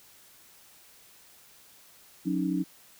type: tone cluster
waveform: sine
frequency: 181.2 / 277.1 / 310.4 Hz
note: F#3 / C#4 / D#4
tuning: -36 / -1 / -4 cents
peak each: -30 dBFS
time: 2.25-2.64 s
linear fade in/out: 20 ms
effects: white hiss -56 dBFS RMS until 2.99 s